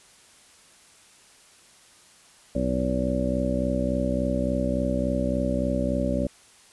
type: harmonic tone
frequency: 63.5 Hz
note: B1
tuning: 49 cents sharp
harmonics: 1 / 2 / 3 / 4 / 5 / 6 / 8 / 9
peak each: -30 / -34 / -29 / -28 / -34 / -39 / -35 / -28 dBFS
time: 2.55-6.27 s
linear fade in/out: 5 ms
effects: white hiss -54 dBFS RMS until 6.72 s + resampled to 24000 Hz